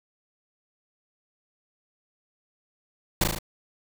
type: noise with echo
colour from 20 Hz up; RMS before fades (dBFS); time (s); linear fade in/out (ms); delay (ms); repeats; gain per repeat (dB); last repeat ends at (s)
pink; -20; 3.21-3.24; 5; 37; 4; -3; 3.388
effects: none